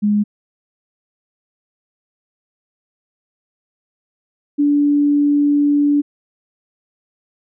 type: tone pair in turn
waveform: sine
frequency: 207.6 / 289.8 Hz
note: G#3 / D4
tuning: 0 / -23 cents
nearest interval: tritone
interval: 577 cents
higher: second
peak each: -12 / -11 dBFS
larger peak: second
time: 0.02-0.24 / 4.58-6.02 s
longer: second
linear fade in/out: 20 ms
effects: none